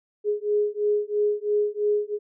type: beating tone pair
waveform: sine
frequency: 415.3 / 418.3 Hz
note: G#4 / G#4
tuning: 0 / +12 cents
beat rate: 3 Hz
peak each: -24 dBFS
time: 0.24-2.19 s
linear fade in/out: 50 ms
effects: none